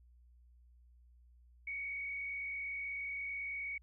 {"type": "tone with frequency modulation", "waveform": "sine", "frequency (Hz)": 2238, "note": "C#7", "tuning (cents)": 16, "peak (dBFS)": -38, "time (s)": [1.67, 3.78], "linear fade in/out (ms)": 5, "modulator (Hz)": 49.1, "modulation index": 0.84, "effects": ["added 60 Hz sine -60 dBFS peak until 3.82 s"]}